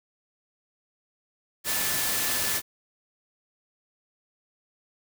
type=tone in noise; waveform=sine; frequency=1746 Hz; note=A6; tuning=14 cents flat; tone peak=-37 dBFS; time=1.64-2.62 s; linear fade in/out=50 ms; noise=white; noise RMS=-27 dBFS; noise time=1.64-2.62 s; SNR=-13 dB; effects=none